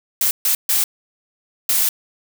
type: noise bursts at uneven times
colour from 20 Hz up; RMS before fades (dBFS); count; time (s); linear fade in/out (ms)
blue; -17; 4; 0.21-0.31 / 0.45-0.55 / 0.69-0.84 / 1.69-1.89; 2
effects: none